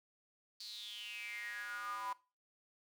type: tone with high-pass filter sweep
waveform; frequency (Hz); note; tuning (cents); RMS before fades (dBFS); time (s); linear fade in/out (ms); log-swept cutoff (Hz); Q
square; 110.9; A2; +14; -45; 0.6-2.13; 5; 4500 to 970; 9.6
effects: noise-tail reverb RT60 0.3 s tail -19 dB re dry